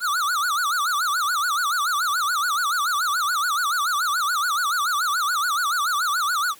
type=tone with vibrato; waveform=square; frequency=1300 Hz; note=E6; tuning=24 cents flat; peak=-21 dBFS; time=0-6.55 s; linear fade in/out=50 ms; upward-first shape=sine; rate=7 Hz; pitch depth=230 cents each way; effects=white hiss -49 dBFS RMS until 6.59 s